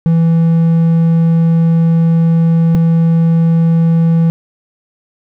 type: tone pair in turn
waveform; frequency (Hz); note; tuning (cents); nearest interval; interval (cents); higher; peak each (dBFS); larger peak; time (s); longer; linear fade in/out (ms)
triangle; 165.3 / 165.3; E3 / E3; +5 / +5; unison; 0; neither; -5; neither; 0.06-2.75 / 2.75-4.3; first; 0
effects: none